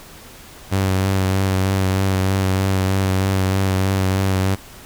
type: tone with vibrato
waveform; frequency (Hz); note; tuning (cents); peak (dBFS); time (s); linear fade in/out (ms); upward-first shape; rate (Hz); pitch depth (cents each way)
sawtooth; 95.5; G2; -45; -12; 0.71-4.56; 20; sine; 3.2; 24
effects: pink hiss -41 dBFS RMS until 4.85 s